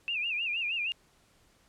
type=tone with vibrato; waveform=sine; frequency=2603 Hz; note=E7; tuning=22 cents flat; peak=-29 dBFS; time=0.08-0.92 s; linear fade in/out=0 ms; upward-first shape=sine; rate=6.4 Hz; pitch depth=150 cents each way; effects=pink hiss -65 dBFS RMS until 1.68 s + low-pass 11000 Hz 12 dB/octave